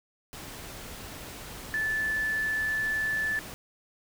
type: tone in noise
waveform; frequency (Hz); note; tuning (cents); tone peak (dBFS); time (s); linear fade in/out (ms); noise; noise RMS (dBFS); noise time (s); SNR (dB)
sine; 1746; A6; -14; -26; 1.74-3.39; 0; pink; -42; 0.33-3.54; +13
effects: none